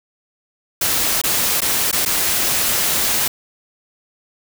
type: noise with dropouts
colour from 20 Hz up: white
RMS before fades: -18 dBFS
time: 0.81-3.28 s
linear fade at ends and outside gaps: 5 ms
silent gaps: 1.216-1.237 / 1.606-1.617 / 1.914-1.927 / 2.052-2.059 s
effects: none